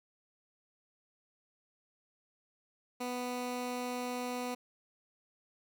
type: tone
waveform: 15% pulse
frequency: 247.6 Hz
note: B3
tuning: 5 cents sharp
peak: -29 dBFS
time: 3-4.55 s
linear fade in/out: 10 ms
effects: none